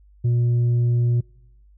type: tone with tanh clipping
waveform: triangle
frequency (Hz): 120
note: B2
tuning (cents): -49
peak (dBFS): -17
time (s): 0.24-1.21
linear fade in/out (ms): 10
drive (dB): 8
effects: noise-tail reverb RT60 0.9 s tail -26 dB re dry + added 50 Hz sine -49 dBFS peak until 1.77 s